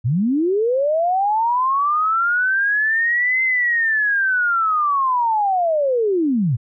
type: linear two-way sweep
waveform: sine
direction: up then down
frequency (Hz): 103.83 to 2076 to 103.83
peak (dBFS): -15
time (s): 0.04-6.57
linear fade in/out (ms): 20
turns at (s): 3.43
effects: none